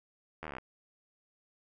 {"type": "slowing click train", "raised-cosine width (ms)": 0.5, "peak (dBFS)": -25, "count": 12, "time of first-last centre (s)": [0.43, 0.584], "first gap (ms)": 12, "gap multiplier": 1.03, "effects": []}